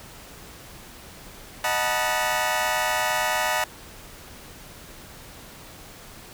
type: chord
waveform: 20% pulse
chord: B dominant seventh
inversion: first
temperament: equal with one note detuned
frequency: 622.3 / 740 / 880 / 968.6 Hz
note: D#5 / F#5 / A5 / B5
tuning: 0 / 0 / 0 / -34 cents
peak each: -23 dBFS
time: 1.64-3.64 s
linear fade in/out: 2 ms
effects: pink hiss -44 dBFS RMS until 6.33 s